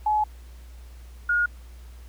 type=tone pair in turn; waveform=sine; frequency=850 / 1433.2 Hz; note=G#5 / F6; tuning=+40 / +44 cents; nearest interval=major sixth; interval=904 cents; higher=second; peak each=-19 dBFS; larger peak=neither; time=0.06-0.24 / 1.29-1.46 s; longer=first; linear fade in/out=5 ms; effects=added 60 Hz sine -41 dBFS peak until 2.08 s + pink hiss -56 dBFS RMS until 2.08 s